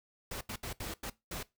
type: noise bursts at uneven times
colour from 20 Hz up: pink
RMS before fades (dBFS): -40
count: 6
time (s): 0.31-0.41 / 0.49-0.56 / 0.63-0.73 / 0.8-0.94 / 1.03-1.1 / 1.31-1.43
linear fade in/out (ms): 5
effects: noise-tail reverb RT60 0.2 s tail -19 dB re dry